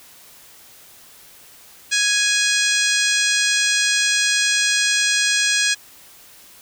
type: harmonic tone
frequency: 830.6 Hz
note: G#5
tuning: in tune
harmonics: 2 / 3 / 4 / 5 / 6 / 7 / 8 / 9 / 10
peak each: -21 / -23 / -24 / -25 / -26 / -26 / -27 / -28 / -28 dBFS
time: 1.91-5.75 s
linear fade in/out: 20 ms
effects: white hiss -46 dBFS RMS until 6.61 s

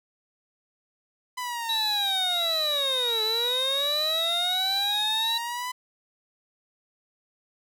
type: linear two-way sweep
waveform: sawtooth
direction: down then up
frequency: 1008 to 430.2 to 1008 Hz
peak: -26 dBFS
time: 1.37-5.72 s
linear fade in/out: 10 ms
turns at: 3.23 s
type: tone with vibrato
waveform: triangle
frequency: 3826 Hz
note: A#7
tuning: 44 cents sharp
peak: -23 dBFS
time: 1.69-5.38 s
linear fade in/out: 5 ms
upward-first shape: sine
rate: 1.4 Hz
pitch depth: 59 cents each way
effects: none

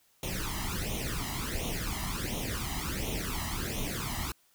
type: noise with flanger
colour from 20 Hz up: pink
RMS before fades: -34 dBFS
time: 0.23-4.32 s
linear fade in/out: 2 ms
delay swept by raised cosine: 0.31 to 1.02 ms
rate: 1.4 Hz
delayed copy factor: +0.8
effects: white hiss -67 dBFS RMS until 4.54 s

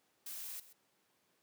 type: noise with echo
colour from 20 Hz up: blue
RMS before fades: -45 dBFS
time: 0.26-0.6 s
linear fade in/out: 5 ms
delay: 130 ms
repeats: 1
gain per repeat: -15 dB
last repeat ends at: 0.73 s
effects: pink hiss -75 dBFS RMS until 1.42 s + high-pass 200 Hz 12 dB/octave

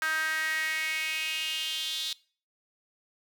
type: tone with high-pass filter sweep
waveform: sawtooth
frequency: 315.4 Hz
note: D#4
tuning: 24 cents sharp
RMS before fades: -31 dBFS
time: 0.02-2.13 s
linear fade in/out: 0 ms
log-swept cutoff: 1500 to 3700 Hz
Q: 5.3
effects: noise-tail reverb RT60 0.4 s tail -21 dB re dry

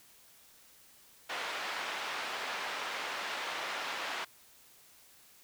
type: band-pass noise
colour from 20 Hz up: pink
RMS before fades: -38 dBFS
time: 1.29-4.25 s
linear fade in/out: 10 ms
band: 800 to 3400 Hz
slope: 12 dB/octave
effects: white hiss -60 dBFS RMS until 5.43 s

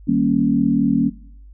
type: chord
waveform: sine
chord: Eb dominant seventh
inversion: none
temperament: equal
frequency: 155.56 / 196 / 233.1 / 277.2 Hz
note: Eb3 / G3 / Bb3 / Db4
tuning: 0 / 0 / 0 / 0 cents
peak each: -24 / -22 / -18 / -18 dBFS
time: 0.07-1.1 s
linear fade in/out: 20 ms
effects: noise-tail reverb RT60 0.6 s tail -18 dB re dry + added 50 Hz sine -39 dBFS peak until 1.53 s

